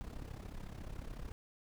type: noise with amplitude modulation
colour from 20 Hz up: brown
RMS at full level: -42 dBFS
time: 0.01-1.32 s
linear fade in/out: 0 ms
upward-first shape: sine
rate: 33.9 Hz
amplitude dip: 75%
effects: none